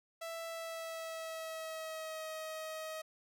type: tone with pitch glide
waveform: sawtooth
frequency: 661 to 631.5 Hz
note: E5 to D#5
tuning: +5 to +26 cents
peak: -37 dBFS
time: 0.21-3.02 s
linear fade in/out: 10 ms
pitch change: -79 cents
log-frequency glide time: 0.46-2.28 s
effects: none